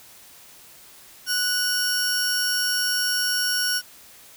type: tone pair together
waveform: sawtooth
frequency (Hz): 1480 / 5530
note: F#6 / F8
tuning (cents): 0 / -18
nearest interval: octave + major seventh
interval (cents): 2282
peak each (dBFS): -21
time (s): 1.26-3.82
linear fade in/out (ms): 50
effects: white hiss -48 dBFS RMS until 4.36 s